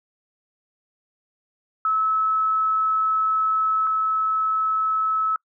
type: tone pair in turn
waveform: sine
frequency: 1298 / 1298 Hz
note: E6 / E6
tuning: -27 / -27 cents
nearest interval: unison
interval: 0 cents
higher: neither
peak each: -18 / -19 dBFS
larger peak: first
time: 1.85-3.87 / 3.87-5.36 s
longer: first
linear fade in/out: 2 ms
effects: noise-tail reverb RT60 0.1 s tail -26 dB re dry